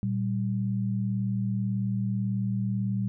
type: tone pair together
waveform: sine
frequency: 116.54 / 194.75 Hz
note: A#2 / G3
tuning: 0 / -11 cents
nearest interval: major sixth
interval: 889 cents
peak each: -28 dBFS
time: 0.03-3.08 s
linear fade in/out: 0 ms
effects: none